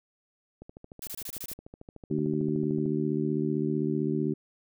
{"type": "click train", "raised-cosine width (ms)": 2, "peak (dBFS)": -31, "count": 31, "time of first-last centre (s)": [0.62, 2.859], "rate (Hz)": 13.4}
{"type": "noise bursts", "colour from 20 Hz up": "blue", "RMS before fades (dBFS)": -38, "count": 7, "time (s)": [1.02, 1.535], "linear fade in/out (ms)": 2, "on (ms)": 53, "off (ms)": 24}
{"type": "harmonic tone", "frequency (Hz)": 75.6, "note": "D#2", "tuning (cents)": -49, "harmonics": [2, 3, 4, 5], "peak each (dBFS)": [-31, -31, -31, -31], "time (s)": [2.1, 4.34], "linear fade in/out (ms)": 10}
{"effects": []}